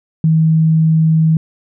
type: tone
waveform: sine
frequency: 159.8 Hz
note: D#3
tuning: 47 cents sharp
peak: -8 dBFS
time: 0.24-1.37 s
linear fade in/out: 2 ms
effects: none